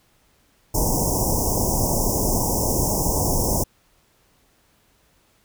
pink band-stop noise, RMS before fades -21 dBFS, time 0.74-3.64 s, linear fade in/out 10 ms, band 1000 to 5300 Hz, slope 96 dB/octave, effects pink hiss -61 dBFS RMS until 5.44 s

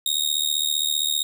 sawtooth tone with amplitude modulation, 3740 Hz, A#7, 5 cents sharp, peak -14 dBFS, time 0.06-1.23 s, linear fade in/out 2 ms, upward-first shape sine, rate 75.3 Hz, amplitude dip 90%, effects none

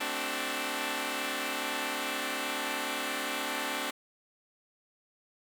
5% pulse chord, D dominant seventh, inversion second, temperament equal with one note detuned, 220 / 261.6 / 293.7 / 377.6 Hz, A3 / C4 / D4 / F#4, 0 / 0 / 0 / +35 cents, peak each -29 / -25 / -24 / -28 dBFS, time 0-3.91 s, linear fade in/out 10 ms, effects none

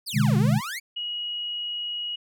sawtooth exponential two-way sweep, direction down then up, 5280 to 341.5 to 2374 Hz, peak -27 dBFS, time 0.06-0.8 s, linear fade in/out 20 ms, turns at 0.37 s
sine chord, G# diminished, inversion first, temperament just, 124.59 / 149.51 / 207.7 Hz, B2 / D3 / G#3, +16 / +31 / 0 cents, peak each -22 dBFS, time 0.13-0.61 s, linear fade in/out 50 ms
sine tone, 2900 Hz, F#7, 35 cents flat, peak -28 dBFS, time 0.96-2.16 s, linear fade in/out 10 ms
effects none

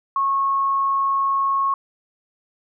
sine tone, 1095 Hz, C#6, 22 cents flat, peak -17 dBFS, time 0.16-1.74 s, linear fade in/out 2 ms, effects none

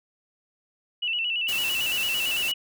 sine tone with vibrato, 2801 Hz, F7, 4 cents sharp, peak -24 dBFS, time 1.02-2.54 s, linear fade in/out 10 ms, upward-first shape square, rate 8.9 Hz, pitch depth 73 cents each way
white noise, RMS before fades -33 dBFS, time 1.48-2.52 s, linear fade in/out 10 ms
effects none

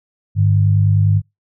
sine tone pair together, 101.3 / 151.25 Hz, G#2 / D#3, -43 / -49 cents, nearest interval perfect fifth, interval 694 cents, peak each -11 / -17 dBFS, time 0.35-1.22 s, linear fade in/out 50 ms, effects noise-tail reverb RT60 0.2 s tail -26 dB re dry

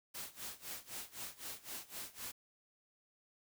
white noise with tremolo, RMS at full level -44 dBFS, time 0.14-2.32 s, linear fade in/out 10 ms, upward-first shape sine, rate 3.9 Hz, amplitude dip 90%, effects none

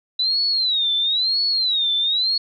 sine tone with vibrato, 3942 Hz, B7, 4 cents flat, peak -17 dBFS, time 0.19-2.38 s, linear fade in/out 5 ms, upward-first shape sine, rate 1 Hz, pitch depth 190 cents each way, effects none

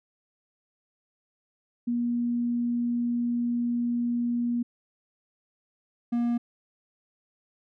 sine / triangle tone pair in turn, 239.1 / 237.7 Hz, A#3 / A#3, +44 / +34 cents, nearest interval unison, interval 10 cents, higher first, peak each -24 / -21 dBFS, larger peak second, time 1.87-4.63 / 6.12-6.38 s, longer first, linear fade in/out 10 ms, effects none

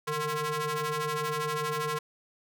sawtooth ring-modulated tone, 300.7 Hz, D4, 41 cents sharp, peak -22 dBFS, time 0.07-1.99 s, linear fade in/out 10 ms, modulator 758 Hz, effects none

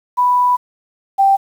sine tone pair in turn, 987.8 / 784 Hz, B5 / G5, 0 / 0 cents, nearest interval major third, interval 400 cents, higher first, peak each -10 / -8 dBFS, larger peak second, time 0.17-0.57 / 1.18-1.37 s, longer first, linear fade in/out 20 ms, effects 7-bit

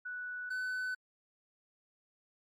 sine / triangle tone pair in turn, 1480 / 1505.9 Hz, F#6 / F#6, 0 / +30 cents, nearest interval unison, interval 30 cents, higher second, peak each -38 / -32 dBFS, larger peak second, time 0.05-0.5 / 0.5-0.95 s, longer neither, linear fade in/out 10 ms, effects MP3 64 kbps

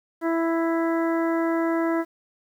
harmonic tone, 330.7 Hz, E4, 6 cents sharp, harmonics 1 / 2 / 3 / 4 / 5 / 6, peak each -22 / -28 / -32 / -34 / -36 / -38 dBFS, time 0.21-2.05 s, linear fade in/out 50 ms, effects 9-bit

